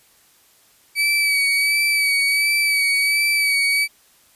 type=tone with vibrato; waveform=35% pulse; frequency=2285 Hz; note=D7; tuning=48 cents flat; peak=-14 dBFS; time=0.95-3.88 s; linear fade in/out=50 ms; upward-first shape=sine; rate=1.4 Hz; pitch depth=30 cents each way; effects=white hiss -55 dBFS RMS until 4.35 s + resampled to 32000 Hz